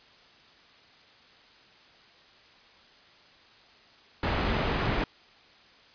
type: low-pass noise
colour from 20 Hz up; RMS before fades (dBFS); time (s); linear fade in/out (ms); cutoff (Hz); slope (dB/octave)
pink; -28; 4.23-5.04; 2; 2800; 12
effects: white hiss -56 dBFS RMS until 5.94 s + resampled to 11025 Hz